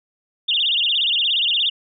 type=tone with vibrato; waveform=sine; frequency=3200 Hz; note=G7; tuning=35 cents sharp; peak=-16 dBFS; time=0.48-1.7 s; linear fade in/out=10 ms; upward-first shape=sine; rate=17 Hz; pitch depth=250 cents each way; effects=none